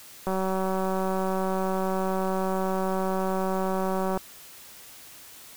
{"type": "click train", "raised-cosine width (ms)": 1, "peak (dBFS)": -15, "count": 739, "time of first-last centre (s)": [0.27, 4.175], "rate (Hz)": 189, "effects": ["white hiss -47 dBFS RMS until 5.56 s"]}